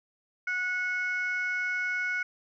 sine tone pair together, 1466 / 2197 Hz, F#6 / C#7, -16 / -16 cents, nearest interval perfect fifth, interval 700 cents, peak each -28 / -30 dBFS, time 0.47-2.23 s, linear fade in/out 5 ms, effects tanh soft clip ceiling -23 dBFS

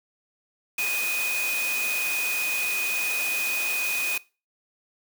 sine tone in noise, 2489 Hz, D#7, in tune, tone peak -25 dBFS, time 0.78-4.18 s, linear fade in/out 5 ms, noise white, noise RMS -31 dBFS, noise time 0.78-4.18 s, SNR +3 dB, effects noise-tail reverb RT60 0.3 s tail -20 dB re dry + high-pass 300 Hz 12 dB/octave

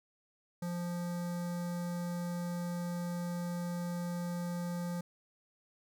square tone with notch filter, 174.61 Hz, F3, in tune, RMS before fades -37 dBFS, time 0.62-5.01 s, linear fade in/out 5 ms, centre 2800 Hz, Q 0.97, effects none

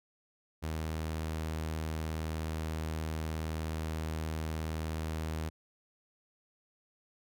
sawtooth tone, 79.2 Hz, D#2, 31 cents sharp, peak -30 dBFS, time 0.62-5.5 s, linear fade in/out 20 ms, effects none

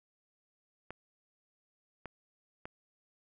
clicks, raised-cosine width 0.5 ms, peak -27 dBFS, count 3, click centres 0.906 / 2.057 / 2.655 s, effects none

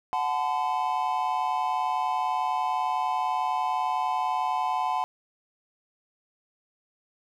triangle tone cluster, 738 / 869 / 1018 Hz, F#5 / A5 / C6, -5 / -22 / -48 cents, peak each -27 dBFS, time 0.13-5.04 s, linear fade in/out 0 ms, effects none

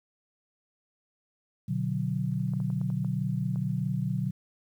sine chord, B minor, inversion none, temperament just, 123.47 / 148.16 / 185.21 Hz, B2 / D3 / F#3, 0 / +16 / +2 cents, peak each -31 dBFS, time 1.68-4.31 s, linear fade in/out 10 ms
clicks, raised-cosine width 1 ms, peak -34 dBFS, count 7, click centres 2.536 / 2.602 / 2.702 / 2.814 / 2.902 / 3.047 / 3.559 s
effects 10-bit

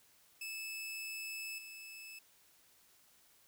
sawtooth tone with level steps, 2614 Hz, E7, 15 cents flat, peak -38 / -45 dBFS, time 0.41-2.19 s, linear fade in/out 5 ms, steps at 1.58 s, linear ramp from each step 5 ms, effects white hiss -67 dBFS RMS until 3.47 s

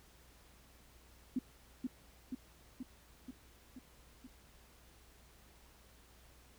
sine tone with echo, 254.3 Hz, C4, 49 cents flat, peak -31 dBFS, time 1.36-1.39 s, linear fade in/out 5 ms, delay 480 ms, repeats 6, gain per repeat -3 dB, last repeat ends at 4.27 s, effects added 60 Hz sine -64 dBFS peak until 6.58 s + pink hiss -64 dBFS RMS until 6.58 s

